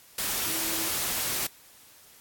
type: tone in noise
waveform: sine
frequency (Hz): 325.6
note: E4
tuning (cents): -21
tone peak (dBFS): -39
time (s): 0.46-0.89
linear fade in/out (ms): 5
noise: white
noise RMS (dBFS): -29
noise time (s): 0.18-1.47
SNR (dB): -13
effects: white hiss -54 dBFS RMS until 2.2 s + AAC 64 kbps